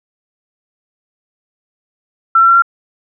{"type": "tone with pitch steps", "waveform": "sine", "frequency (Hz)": [1344, 1354.1, 1364.3, 1374.6], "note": ["E6", "E6", "F6", "F6"], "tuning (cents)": [33, 46, -41, -28], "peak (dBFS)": -5, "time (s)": [2.35, 2.622], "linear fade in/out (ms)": 5, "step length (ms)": 68, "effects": []}